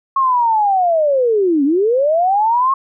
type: linear two-way sweep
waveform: sine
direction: down then up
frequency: 1095 to 268.1 to 1095 Hz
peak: -11 dBFS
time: 0.16-2.74 s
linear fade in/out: 5 ms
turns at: 1.64 s
effects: none